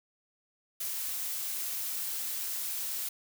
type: noise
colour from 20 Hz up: blue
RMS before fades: -35 dBFS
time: 0.8-3.09 s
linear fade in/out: 5 ms
effects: none